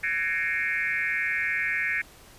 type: tone with frequency modulation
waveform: sine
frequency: 1990 Hz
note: B6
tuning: 13 cents sharp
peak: -24 dBFS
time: 0.03-2.02 s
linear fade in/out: 10 ms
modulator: 157 Hz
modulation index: 2.5
effects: pink hiss -51 dBFS RMS until 2.38 s + resampled to 32000 Hz